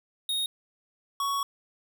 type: tone pair in turn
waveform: square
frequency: 3729 / 1116 Hz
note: A#7 / C#6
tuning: 0 / +11 cents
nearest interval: octave + major sixth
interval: 2089 cents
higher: first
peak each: -27 dBFS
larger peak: neither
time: 0.29-0.46 / 1.2-1.43 s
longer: second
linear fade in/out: 2 ms
effects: none